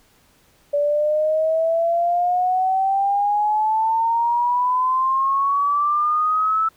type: exponential sweep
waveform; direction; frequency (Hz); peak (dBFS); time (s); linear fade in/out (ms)
sine; up; 575 to 1318.5; -16; 0.73-6.69; 10
effects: pink hiss -57 dBFS RMS until 6.76 s